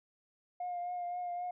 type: tone with vibrato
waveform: sine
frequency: 710 Hz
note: F5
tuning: 28 cents sharp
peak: -34 dBFS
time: 0.6-1.51 s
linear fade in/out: 5 ms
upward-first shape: triangle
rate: 3.8 Hz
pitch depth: 26 cents each way
effects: tanh soft clip ceiling -32 dBFS